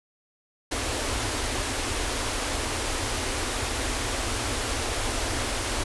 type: band-stop noise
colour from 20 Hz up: pink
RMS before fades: -28 dBFS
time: 0.71-5.84 s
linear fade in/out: 10 ms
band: 120 to 230 Hz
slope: 96 dB/octave
effects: resampled to 24000 Hz